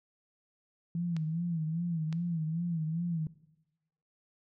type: tone with vibrato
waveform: sine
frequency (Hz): 164.81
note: E3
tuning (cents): 0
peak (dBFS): -30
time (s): 0.95-3.27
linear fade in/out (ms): 2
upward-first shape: sine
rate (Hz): 2.5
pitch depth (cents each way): 100
type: clicks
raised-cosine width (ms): 0.2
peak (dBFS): -27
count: 2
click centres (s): 1.166 / 2.127
effects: noise-tail reverb RT60 0.9 s tail -18 dB re dry